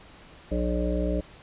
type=harmonic tone; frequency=60.3 Hz; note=B1; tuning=41 cents flat; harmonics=1 / 3 / 5 / 7 / 9 / 10; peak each=-27 / -31 / -31 / -35 / -33 / -33 dBFS; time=0.51-1.21 s; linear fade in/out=10 ms; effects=pink hiss -50 dBFS RMS until 1.42 s + resampled to 8000 Hz